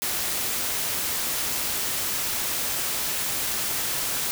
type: noise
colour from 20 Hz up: white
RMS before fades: -27 dBFS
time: 0.02-4.31 s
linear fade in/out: 0 ms
effects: none